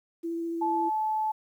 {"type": "tone with vibrato", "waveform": "sine", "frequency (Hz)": 334.5, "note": "E4", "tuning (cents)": 25, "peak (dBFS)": -29, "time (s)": [0.23, 0.9], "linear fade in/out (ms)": 20, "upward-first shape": "triangle", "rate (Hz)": 14, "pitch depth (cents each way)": 12}
{"type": "tone", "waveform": "sine", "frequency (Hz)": 867, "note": "A5", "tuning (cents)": -26, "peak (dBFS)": -25, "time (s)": [0.61, 1.32], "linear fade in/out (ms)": 10}
{"effects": ["10-bit"]}